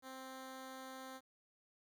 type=tone; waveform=10% pulse; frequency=262.3 Hz; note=C4; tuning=4 cents sharp; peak=-40 dBFS; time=0.02-1.21 s; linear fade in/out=50 ms; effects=13-bit